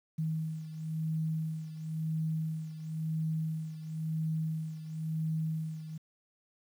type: beating tone pair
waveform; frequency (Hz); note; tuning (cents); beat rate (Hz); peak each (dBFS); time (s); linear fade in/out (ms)
sine; 158.5 / 159.47; D#3 / D#3; +32 / +43; 0.97; -33 / -38; 0.18-5.98; 10
effects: 10-bit

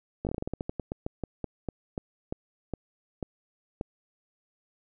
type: slowing click train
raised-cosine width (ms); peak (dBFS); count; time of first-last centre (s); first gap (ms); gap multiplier
2; -18; 22; 0.25-3.811; 18; 1.19
effects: none

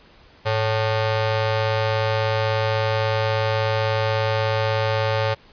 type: ring-modulated tone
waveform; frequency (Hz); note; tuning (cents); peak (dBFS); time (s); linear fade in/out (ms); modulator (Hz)
sawtooth; 329.6; E4; 0; -12; 0.45-5.35; 20; 223
effects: pink hiss -51 dBFS RMS until 5.52 s + resampled to 11025 Hz

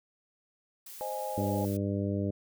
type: noise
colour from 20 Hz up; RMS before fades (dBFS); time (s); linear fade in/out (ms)
blue; -46; 0.86-1.77; 5
type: chord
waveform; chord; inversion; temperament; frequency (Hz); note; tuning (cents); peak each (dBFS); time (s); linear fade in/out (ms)
sine; Ab major; first; equal; 523.3 / 622.3 / 830.6; C5 / Eb5 / Ab5; 0 / 0 / 0; -37 / -39 / -36; 1.01-1.65; 0
type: harmonic tone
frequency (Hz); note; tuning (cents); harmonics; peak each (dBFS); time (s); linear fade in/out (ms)
99.8; G2; +32; 1 / 2 / 3 / 4 / 5 / 6; -32 / -33 / -35 / -39 / -40 / -40; 1.37-2.31; 10
effects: none

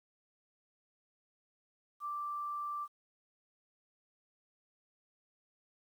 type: tone with quantisation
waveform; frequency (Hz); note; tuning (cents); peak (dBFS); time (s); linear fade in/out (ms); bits
sine; 1174.7; D6; 0; -36; 2-2.88; 50; 11
effects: none

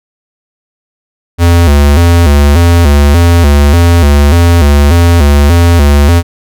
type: tone with vibrato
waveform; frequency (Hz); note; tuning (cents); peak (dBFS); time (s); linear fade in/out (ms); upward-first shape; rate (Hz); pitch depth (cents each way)
square; 78.5; D#2; +16; -3; 1.38-6.23; 50; square; 1.7; 150
effects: none

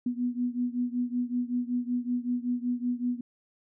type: beating tone pair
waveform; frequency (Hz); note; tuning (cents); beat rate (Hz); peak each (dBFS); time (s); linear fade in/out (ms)
sine; 243.3 / 248.6; B3 / B3; -26 / +12; 5.3; -29 / -31; 0.06-3.21; 5
effects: none

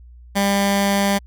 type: tone with notch filter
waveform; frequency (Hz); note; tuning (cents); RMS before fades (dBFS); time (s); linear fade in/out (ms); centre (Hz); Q
15% pulse; 199.3; G3; +29; -18; 0.35-1.19; 20; 430; 1.8
effects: added 60 Hz sine -40 dBFS peak until 1.26 s

